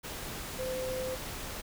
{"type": "tone in noise", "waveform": "sine", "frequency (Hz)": 515, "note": "C5", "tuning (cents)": -28, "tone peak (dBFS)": -33, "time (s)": [0.58, 1.16], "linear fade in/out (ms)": 20, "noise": "pink", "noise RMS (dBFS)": -40, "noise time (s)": [0.03, 1.62], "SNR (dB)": 4, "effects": []}